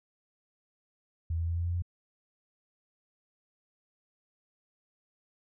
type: tone with pitch steps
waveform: sine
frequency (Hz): 82.41 / 83.42 / 84.43 / 85.46 / 86.51 / 87.56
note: E2 / E2 / E2 / F2 / F2 / F2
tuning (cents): 0 / +21 / +42 / -37 / -16 / +5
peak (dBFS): -28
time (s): 1.3-1.822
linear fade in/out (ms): 5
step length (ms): 87
effects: none